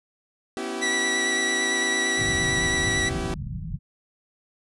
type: chord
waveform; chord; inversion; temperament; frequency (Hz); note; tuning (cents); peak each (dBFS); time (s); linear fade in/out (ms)
sawtooth; C# half-diminished seventh; third; equal with one note detuned; 246.9 / 277.2 / 329.6 / 385.7; B3 / C#4 / E4 / G4; 0 / 0 / 0 / -28; -31 / -34 / -30 / -28; 0.57-3.34; 0
type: tone with vibrato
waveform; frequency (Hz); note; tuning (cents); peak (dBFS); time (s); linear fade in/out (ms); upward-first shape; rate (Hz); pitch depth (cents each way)
sawtooth; 1948; B6; -24; -19; 0.81-3.1; 20; sine; 8.9; 16
type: low-pass noise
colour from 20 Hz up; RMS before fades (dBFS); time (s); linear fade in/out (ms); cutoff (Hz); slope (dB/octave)
white; -31; 2.17-3.79; 50; 180; 48
effects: resampled to 24000 Hz